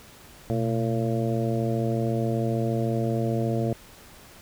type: harmonic tone with a mistuned harmonic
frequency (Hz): 113.5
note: A#2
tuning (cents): -46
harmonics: 1 / 2 / 3 / 4 / 5 / 6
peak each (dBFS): -26 / -29 / -31 / -32 / -33 / -34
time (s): 0.5-3.73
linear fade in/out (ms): 0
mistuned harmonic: 1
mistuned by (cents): +120
effects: pink hiss -49 dBFS RMS until 4.41 s